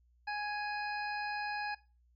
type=harmonic tone; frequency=832 Hz; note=G#5; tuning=3 cents sharp; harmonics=1 / 2 / 3 / 5 / 6; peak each=-37 / -39 / -45 / -50 / -50 dBFS; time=0.27-1.75 s; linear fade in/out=10 ms; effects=noise-tail reverb RT60 0.3 s tail -18 dB re dry + added 60 Hz sine -65 dBFS peak until 2.15 s